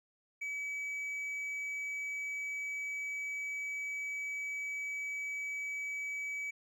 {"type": "tone with hard clipping", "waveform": "sine", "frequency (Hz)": 2284, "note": "D7", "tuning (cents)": -49, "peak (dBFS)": -37, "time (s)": [0.41, 6.51], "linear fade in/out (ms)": 10, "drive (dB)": 3, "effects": []}